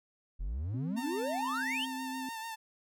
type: exponential sweep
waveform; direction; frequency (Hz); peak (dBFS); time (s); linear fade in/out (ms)
triangle; up; 39 to 3322; -31; 0.39-1.86; 20
type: tone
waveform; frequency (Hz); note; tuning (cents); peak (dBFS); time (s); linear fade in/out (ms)
sine; 261.6; C4; 0; -38; 0.74-2.29; 2
type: tone with vibrato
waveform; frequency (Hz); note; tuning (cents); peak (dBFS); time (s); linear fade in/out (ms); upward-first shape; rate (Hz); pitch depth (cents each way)
sawtooth; 900; A5; +39; -35; 0.96-2.56; 20; sine; 6.8; 38
effects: none